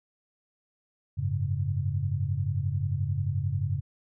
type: chord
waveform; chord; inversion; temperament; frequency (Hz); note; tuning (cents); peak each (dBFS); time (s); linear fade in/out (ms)
sine; F# suspended second; none; equal; 92.5 / 103.83 / 138.59; F#2 / G#2 / C#3; 0 / 0 / 0; -30; 1.17-3.81; 20
effects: none